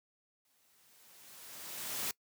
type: noise with exponential growth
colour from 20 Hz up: white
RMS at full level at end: -35 dBFS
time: 0.45-2.11 s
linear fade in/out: 2 ms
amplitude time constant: 360 ms
effects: noise-tail reverb RT60 0.1 s tail -23 dB re dry + high-pass 100 Hz 12 dB/octave